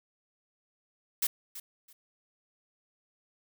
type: noise with echo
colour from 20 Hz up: blue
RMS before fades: -28 dBFS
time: 1.22-1.27 s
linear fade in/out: 5 ms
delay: 330 ms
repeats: 2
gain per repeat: -14 dB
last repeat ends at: 1.93 s
effects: none